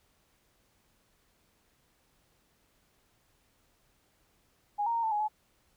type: tone with pitch steps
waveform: sine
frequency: 825 / 930 / 925 / 886 / 835 / 854 Hz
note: G#5 / A#5 / A#5 / A5 / G#5 / G#5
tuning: -12 / -4 / -14 / +12 / +9 / +48 cents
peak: -27 dBFS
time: 4.78-5.284 s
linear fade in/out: 20 ms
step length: 84 ms
effects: pink hiss -70 dBFS RMS until 5.76 s